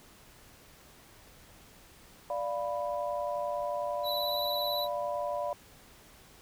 sine chord, B diminished, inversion first, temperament equal, 587.3 / 698.5 / 987.8 Hz, D5 / F5 / B5, 0 / 0 / 0 cents, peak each -33 / -36 / -37 dBFS, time 2.3-5.53 s, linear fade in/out 2 ms
square tone with vibrato, 3951 Hz, B7, in tune, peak -33 dBFS, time 4.03-4.88 s, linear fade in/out 50 ms, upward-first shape sine, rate 18 Hz, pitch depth 27 cents each way
effects pink hiss -56 dBFS RMS until 6.41 s

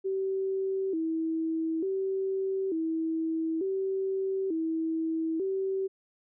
sine tone with vibrato, 352.6 Hz, F4, 17 cents sharp, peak -27 dBFS, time 0.04-5.88 s, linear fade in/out 20 ms, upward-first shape square, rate 0.56 Hz, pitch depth 150 cents each way, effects none

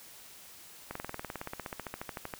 slowing click train, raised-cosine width 0.5 ms, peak -22 dBFS, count 24, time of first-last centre 0.91-2.338 s, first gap 44 ms, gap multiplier 1.03, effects white hiss -52 dBFS RMS until 2.39 s

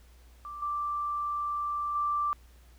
sine tone with level steps, 1174.7 Hz, D6, in tune, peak -38 / -29 / -26 dBFS, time 0.45-2.33 s, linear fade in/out 0 ms, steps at 0.62 / 1.95 s, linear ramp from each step 5 ms, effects added 60 Hz sine -53 dBFS peak until 2.78 s + pink hiss -63 dBFS RMS until 2.78 s

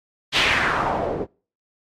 white noise with low-pass filter sweep, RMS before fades -21 dBFS, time 0.32-1.27 s, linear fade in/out 50 ms, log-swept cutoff 3600 to 380 Hz, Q 2.2, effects noise-tail reverb RT60 0.4 s tail -26 dB re dry + MP3 64 kbps

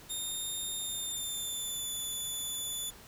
15% pulse tone with pitch glide, 3661 to 3482 Hz, A#7 to A7, -32 to -19 cents, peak -28 dBFS, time 0.09-2.91 s, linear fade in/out 20 ms, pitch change -87 cents, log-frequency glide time 0.76-1.9 s, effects pink hiss -53 dBFS RMS until 3.07 s

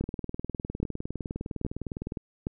two click trains, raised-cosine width 3 ms, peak -20 / -16 dBFS, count 43 / 4, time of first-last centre 0.04-2.172 / 0.01-2.469 s, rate 19.7 / 1.22 Hz, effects none

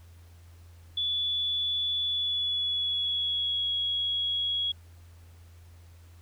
sine tone with pitch glide, 3443 to 3326 Hz, A7 to G#7, -38 to +2 cents, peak -26 dBFS, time 0.97-4.72 s, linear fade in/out 5 ms, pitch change -60 cents, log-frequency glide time 2.03-3.7 s, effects added 85 Hz sine -49 dBFS peak until 6.21 s + pink hiss -62 dBFS RMS until 6.21 s

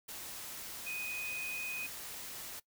sine tone in noise, 2495 Hz, D#7, 4 cents sharp, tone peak -38 dBFS, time 0.86-1.87 s, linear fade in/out 10 ms, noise white, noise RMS -45 dBFS, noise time 0.08-2.6 s, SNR +4 dB, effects noise-tail reverb RT60 0.1 s tail -20 dB re dry

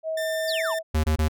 sine tone with pitch glide, 639 to 648.3 Hz, D#5 to E5, +46 to -29 cents, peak -25 dBFS, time 0.03-0.83 s, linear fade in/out 50 ms, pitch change +25 cents, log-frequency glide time 0.43-0.61 s
sawtooth tone, 1791 Hz, A6, 30 cents sharp, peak -27 dBFS, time 0.17-0.79 s, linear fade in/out 5 ms
triangle exponential sweep, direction down, 5360 to 784 Hz, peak -26 dBFS, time 0.47-0.75 s, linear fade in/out 20 ms
square tone bursts, 77.78 Hz, D#2, in tune, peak -20 dBFS, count 3, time 0.94-1.284 s, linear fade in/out 10 ms, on 98 ms, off 25 ms
effects none

